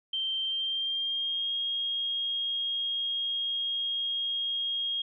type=tone with pitch glide; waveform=sine; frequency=3136 to 3258 Hz; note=G7 to G#7; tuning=0 to -34 cents; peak=-28 dBFS; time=0.13-5.02 s; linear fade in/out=5 ms; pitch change=+66 cents; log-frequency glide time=0.43-1.53 s; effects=none